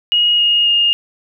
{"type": "tone with pitch steps", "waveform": "sine", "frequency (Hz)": [2882, 2859, 2836], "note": ["F#7", "F7", "F7"], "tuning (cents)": [-46, 40, 26], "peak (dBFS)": -10, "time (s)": [0.12, 0.93], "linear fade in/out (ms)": 0, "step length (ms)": 270, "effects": []}